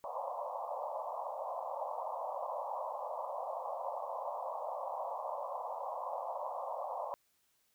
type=band-pass noise; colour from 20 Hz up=pink; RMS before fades=-40 dBFS; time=0.04-7.14 s; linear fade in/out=0 ms; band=530 to 1100 Hz; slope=96 dB/octave; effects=white hiss -75 dBFS RMS until 7.74 s